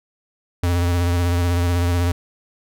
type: tone with vibrato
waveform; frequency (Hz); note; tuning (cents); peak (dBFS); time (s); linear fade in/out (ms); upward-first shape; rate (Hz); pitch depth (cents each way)
square; 87.31; F2; 0; -17; 0.63-2.12; 5; sine; 16; 33
effects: none